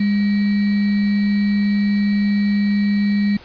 sine tone with sample-and-hold, 203.7 Hz, G#3, 33 cents flat, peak -14 dBFS, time 0-3.37 s, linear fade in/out 5 ms, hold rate 2100 Hz, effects pink hiss -42 dBFS RMS until 3.44 s + resampled to 11025 Hz

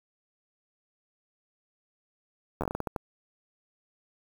slowing click train, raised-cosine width 1 ms, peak -16 dBFS, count 10, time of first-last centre 2.61-2.962 s, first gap 11 ms, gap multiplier 1.3, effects 7-bit

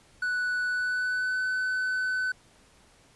triangle tone with pitch glide, 1482 to 1509.6 Hz, F#6 to F#6, +2 to +34 cents, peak -24 dBFS, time 0.22-2.32 s, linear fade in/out 5 ms, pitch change +32 cents, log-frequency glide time 0.67-1.41 s, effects pink hiss -59 dBFS RMS until 3.15 s + resampled to 24000 Hz

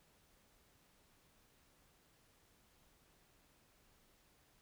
silence, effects pink hiss -71 dBFS RMS until 4.61 s

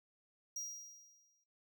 square tone with exponential decay, 5720 Hz, F8, 41 cents sharp, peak -39 dBFS, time 0.56-1.44 s, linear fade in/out 5 ms, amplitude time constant 190 ms, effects noise-tail reverb RT60 0.6 s tail -24 dB re dry

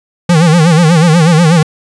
square tone with vibrato, 164.81 Hz, E3, in tune, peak -5 dBFS, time 0.29-1.63 s, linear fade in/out 5 ms, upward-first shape sine, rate 8.2 Hz, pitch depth 130 cents each way, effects resampled to 22050 Hz

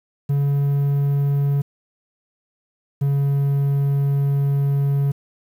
triangle tone pair in turn, 141.3 / 140.16 Hz, C#3 / C#3, +34 / +19 cents, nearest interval unison, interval 15 cents, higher first, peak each -14 dBFS, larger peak neither, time 0.29-1.62 / 3.01-5.12 s, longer second, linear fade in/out 10 ms, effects 8-bit

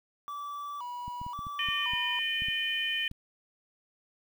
triangle tone with vibrato, 1062 Hz, C6, 25 cents sharp, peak -34 dBFS, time 0.28-2.19 s, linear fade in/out 0 ms, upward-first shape square, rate 0.95 Hz, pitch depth 150 cents each way
clicks, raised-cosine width 5 ms, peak -31 dBFS, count 10, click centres 1.08 / 1.215 / 1.265 / 1.391 / 1.468 / 1.687 / 1.935 / 2.421 / 2.485 / 3.114 s
harmonic tone, 609 Hz, D#5, 37 cents flat, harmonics 3 / 4 / 5, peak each -34 / -34 / -31 dBFS, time 1.59-3.08 s, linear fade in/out 2 ms
effects 9-bit

